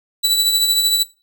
sawtooth tone with tremolo, 3951 Hz, B7, in tune, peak -8 dBFS, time 0.23-1.04 s, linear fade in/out 20 ms, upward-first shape triangle, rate 13 Hz, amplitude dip 50%, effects noise-tail reverb RT60 0.3 s tail -18 dB re dry

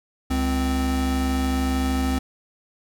square tone pair together, 68.9 / 259.9 Hz, C#2 / C4, -10 / -11 cents, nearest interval octave + major seventh, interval 2299 cents, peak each -24 dBFS, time 0.3-2.19 s, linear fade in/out 10 ms, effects none

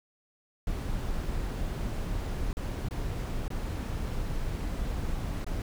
brown noise with dropouts, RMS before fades -32 dBFS, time 0.67-5.62 s, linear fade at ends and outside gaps 2 ms, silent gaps 2.53-2.569 / 2.886-2.909 / 3.481-3.503 / 5.445-5.465 s, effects none

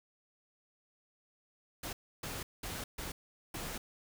pink noise bursts at uneven times, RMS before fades -41 dBFS, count 5, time 1.83-1.93 / 2.23-2.43 / 2.63-2.84 / 2.98-3.12 / 3.54-3.78 s, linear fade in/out 5 ms, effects none

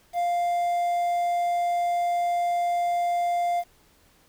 triangle tone with quantisation, 698.5 Hz, F5, in tune, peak -20 dBFS, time 0.13-3.64 s, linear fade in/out 50 ms, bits 8, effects pink hiss -60 dBFS RMS until 4.28 s

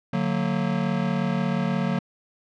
square chord, D augmented, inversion none, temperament just, 146.83 / 183.54 / 229.4 Hz, D3 / F#3 / A#3, 0 / -14 / -28 cents, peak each -29 / -26 / -28 dBFS, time 0.13-1.99 s, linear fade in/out 5 ms, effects low-pass 3000 Hz 12 dB/octave

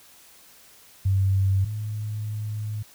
sine tone pair in turn, 96.6 / 106.65 Hz, G2 / G#2, -25 / +46 cents, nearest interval major second, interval 171 cents, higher second, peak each -18 / -27 dBFS, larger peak first, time 1.05-1.65 / 1.65-2.83 s, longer second, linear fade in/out 10 ms, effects white hiss -52 dBFS RMS until 2.94 s

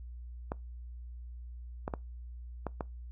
clicks, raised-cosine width 1 ms, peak -20 dBFS, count 5, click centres 0.519 / 1.879 / 1.938 / 2.667 / 2.808 s, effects noise-tail reverb RT60 0.2 s tail -23 dB re dry + added 60 Hz sine -42 dBFS peak until 3.11 s

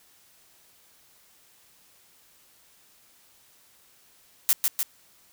blue noise with echo, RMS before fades -20 dBFS, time 4.49-4.53 s, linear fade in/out 0 ms, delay 150 ms, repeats 2, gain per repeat -3 dB, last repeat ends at 4.83 s, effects white hiss -59 dBFS RMS until 5.32 s

